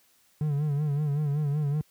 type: tone with vibrato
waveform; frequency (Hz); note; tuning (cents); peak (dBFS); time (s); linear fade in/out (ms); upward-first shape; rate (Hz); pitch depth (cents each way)
triangle; 146.83; D3; 0; -22; 0.41-1.81; 0; sine; 5.3; 76
effects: white hiss -64 dBFS RMS until 1.9 s + high-pass 60 Hz 12 dB/octave